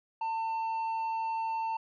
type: tone with tanh clipping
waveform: sine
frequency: 898 Hz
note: A5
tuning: 35 cents sharp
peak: -31 dBFS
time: 0.21-1.77 s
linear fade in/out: 5 ms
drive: 5 dB
effects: none